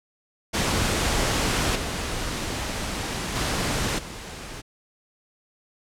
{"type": "noise with level steps", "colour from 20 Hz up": "pink", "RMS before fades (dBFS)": [-23, -29, -25, -37], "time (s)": [0.53, 4.62], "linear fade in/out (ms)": 20, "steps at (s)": [1.75, 3.35, 3.98], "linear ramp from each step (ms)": 10, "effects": ["low-pass 9000 Hz 12 dB/octave"]}